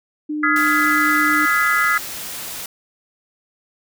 sine tone, 301.5 Hz, D4, 46 cents sharp, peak -21 dBFS, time 0.29-1.46 s, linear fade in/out 10 ms
sine chord, F half-diminished seventh, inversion third, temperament just, 1257.2 / 1396.9 / 1676.3 / 2012 Hz, Eb6 / F6 / Ab6 / Cb7, +18 / 0 / +16 / +32 cents, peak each -20 dBFS, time 0.43-1.98 s, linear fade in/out 5 ms
white noise, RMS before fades -30 dBFS, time 0.56-2.66 s, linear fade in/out 2 ms
effects none

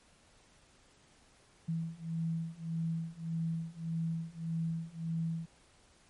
sine beating tone pair, 163.3 / 165 Hz, E3 / E3, -16 / +2 cents, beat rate 1.7 Hz, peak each -37 / -36 dBFS, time 1.68-5.46 s, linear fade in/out 10 ms, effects pink hiss -64 dBFS RMS until 6.09 s + MP3 48 kbps

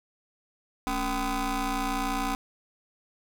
20% pulse ring-modulated tone, 246.9 Hz, B3, in tune, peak -19 dBFS, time 0.87-2.35 s, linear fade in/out 0 ms, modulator 524 Hz, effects none

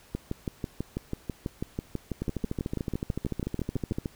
two click trains, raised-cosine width 3 ms, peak -17 / -17 dBFS, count 24 / 26, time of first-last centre 0.15-3.92 / 2.22-4.058 s, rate 6.1 / 13.6 Hz, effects pink hiss -56 dBFS RMS until 4.15 s

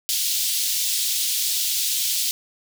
pink high-pass noise, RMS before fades -23 dBFS, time 0.09-2.31 s, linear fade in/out 0 ms, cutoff 3400 Hz, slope 24 dB/octave, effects none

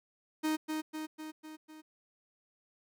45% pulse tone with echo, 311.1 Hz, D#4, in tune, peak -29 dBFS, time 0.43-0.57 s, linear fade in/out 20 ms, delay 250 ms, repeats 5, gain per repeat -4 dB, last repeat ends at 1.82 s, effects none

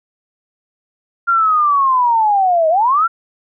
sine linear two-way sweep, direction down then up, 1396.9 to 620 to 1396.9 Hz, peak -10 dBFS, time 1.27-3.08 s, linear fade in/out 20 ms, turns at 2.69 s, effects none

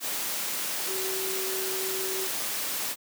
sine tone in noise, 380.3 Hz, F#4, 48 cents sharp, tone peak -33 dBFS, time 0.86-2.29 s, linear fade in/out 50 ms, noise white, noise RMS -31 dBFS, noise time 0-2.96 s, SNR -5 dB, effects high-pass 200 Hz 12 dB/octave

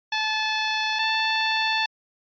10% pulse tone pair in turn, 868 / 881.1 Hz, A5 / A5, -24 / +2 cents, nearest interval unison, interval 26 cents, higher second, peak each -14 / -12 dBFS, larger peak second, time 0.12-0.99 / 0.99-1.86 s, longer neither, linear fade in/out 5 ms, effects resampled to 11025 Hz

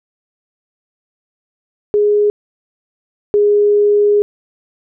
sine tone pair in turn, 415.3 / 413 Hz, G#4 / G#4, 0 / -10 cents, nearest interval unison, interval 10 cents, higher first, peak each -9 / -8 dBFS, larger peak second, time 1.94-2.3 / 3.34-4.22 s, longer second, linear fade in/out 0 ms, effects none

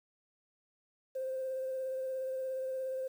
sine tone with vibrato, 523.3 Hz, C5, in tune, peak -33 dBFS, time 1.15-3.08 s, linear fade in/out 10 ms, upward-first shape sine, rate 17 Hz, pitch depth 17 cents each way, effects tanh soft clip ceiling -30 dBFS + 10-bit

